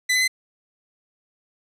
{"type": "tone with pitch steps", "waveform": "sawtooth", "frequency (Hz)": [2002, 2025, 2049], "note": ["B6", "B6", "C7"], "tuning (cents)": [23, 43, -37], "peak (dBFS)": -14, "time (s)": [0.09, 0.279], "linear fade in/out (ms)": 10, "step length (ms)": 63, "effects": ["low-pass 11000 Hz 12 dB/octave"]}